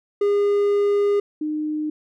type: tone pair in turn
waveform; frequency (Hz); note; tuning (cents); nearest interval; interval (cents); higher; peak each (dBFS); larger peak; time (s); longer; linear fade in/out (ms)
triangle / sine; 407.2 / 305.1; G#4 / D#4; -34 / -34; perfect fourth; 500; first; -14 / -22; first; 0.21-1.2 / 1.41-1.9; first; 5
effects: none